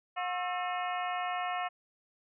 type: harmonic tone with a mistuned harmonic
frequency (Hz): 360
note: F#4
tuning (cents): -47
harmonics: 2 / 3 / 4 / 5 / 6 / 7 / 8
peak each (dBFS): -34 / -38 / -40 / -42 / -44 / -45 / -46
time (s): 0.16-1.69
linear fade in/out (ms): 20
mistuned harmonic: 4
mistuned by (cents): -140
effects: none